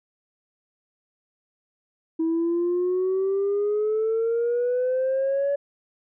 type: exponential sweep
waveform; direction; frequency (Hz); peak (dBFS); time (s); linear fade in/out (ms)
sine; up; 322.2 to 570; -19; 2.19-5.56; 10
effects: tanh soft clip ceiling -18 dBFS